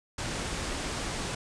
pink low-pass noise, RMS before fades -34 dBFS, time 0.18-1.35 s, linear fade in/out 5 ms, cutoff 9300 Hz, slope 48 dB/octave, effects none

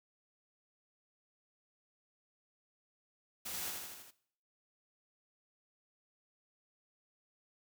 white noise with echo, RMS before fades -42 dBFS, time 3.45-3.71 s, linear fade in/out 10 ms, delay 80 ms, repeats 5, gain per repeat -3 dB, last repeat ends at 4.11 s, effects noise-tail reverb RT60 0.6 s tail -18 dB re dry

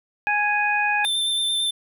harmonic tone, 830.6 Hz, G#5, in tune, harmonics 1 / 2 / 3, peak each -23 / -23 / -23 dBFS, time 0.27-1.05 s, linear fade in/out 0 ms
square tone with vibrato, 3562 Hz, A7, 21 cents sharp, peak -21 dBFS, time 1.04-1.71 s, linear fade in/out 10 ms, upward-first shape square, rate 8.9 Hz, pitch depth 12 cents each way
effects none

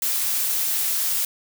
blue noise, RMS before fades -23 dBFS, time 0.02-1.25 s, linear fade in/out 2 ms, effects none

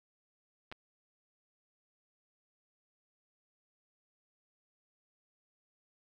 clicks, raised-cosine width 0.3 ms, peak -30 / -28 dBFS, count 2, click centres 0.716 / 0.724 s, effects none

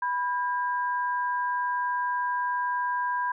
sine tone pair together, 987.8 / 1611.1 Hz, B5 / G6, 0 / +47 cents, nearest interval minor sixth, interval 847 cents, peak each -26 / -31 dBFS, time 0.02-3.32 s, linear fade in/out 5 ms, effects none

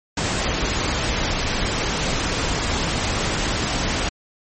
pink noise, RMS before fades -22 dBFS, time 0.17-4.09 s, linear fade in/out 5 ms, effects MP3 32 kbps

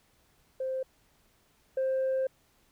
sine tone pair in turn, 523.3 / 526.6 Hz, C5 / C5, 0 / +11 cents, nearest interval unison, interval 11 cents, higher second, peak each -29 / -24 dBFS, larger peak second, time 0.6-0.83 / 1.77-2.27 s, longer second, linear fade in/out 5 ms, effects tanh soft clip ceiling -24 dBFS + pink hiss -67 dBFS RMS until 2.71 s

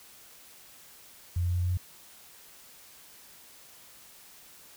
sine tone with pitch steps, 87.31 / 87.87 / 88.43 / 88.99 / 89.56 / 90.13 Hz, F2 / F2 / F2 / F2 / F2 / F#2, 0 / +11 / +22 / +33 / +44 / -45 cents, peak -25 dBFS, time 1.36-1.774 s, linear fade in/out 5 ms, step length 69 ms, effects white hiss -53 dBFS RMS until 4.76 s

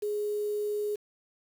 sine tone with quantisation, 417.1 Hz, G#4, 7 cents sharp, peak -28 dBFS, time 0.02-0.96 s, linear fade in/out 10 ms, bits 8, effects none

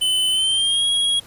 square tone with pitch glide, 3030 to 3304 Hz, F#7 to G#7, +40 to -10 cents, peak -17 dBFS, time 0.01-1.2 s, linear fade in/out 10 ms, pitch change +150 cents, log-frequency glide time 0.31-0.86 s, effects pink hiss -46 dBFS RMS until 1.26 s + resampled to 32000 Hz

